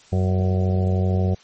harmonic tone, 93.1 Hz, F#2, 11 cents sharp, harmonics 1 / 2 / 4 / 5 / 6 / 7 / 8, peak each -18 / -24 / -30 / -32 / -34 / -35 / -36 dBFS, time 0.12-1.35 s, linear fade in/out 10 ms, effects white hiss -51 dBFS RMS until 1.43 s + MP3 32 kbps

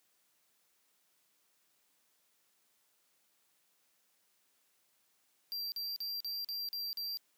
square tone bursts, 4726 Hz, D8, 10 cents sharp, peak -37 dBFS, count 7, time 5.52-7.172 s, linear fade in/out 0 ms, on 200 ms, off 42 ms, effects white hiss -74 dBFS RMS until 7.37 s + high-pass 150 Hz 12 dB/octave

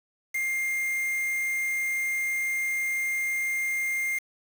triangle tone with quantisation, 2111 Hz, C7, 15 cents sharp, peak -24 dBFS, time 0.34-4.19 s, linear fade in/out 10 ms, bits 6, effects none

